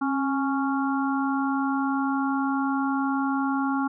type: harmonic tone with a mistuned harmonic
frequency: 277.2 Hz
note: C#4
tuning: in tune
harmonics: 1 / 3 / 4 / 5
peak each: -24 / -30 / -32 / -32 dBFS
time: 0.01-3.88 s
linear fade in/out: 10 ms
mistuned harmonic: 1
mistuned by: -42 cents
effects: none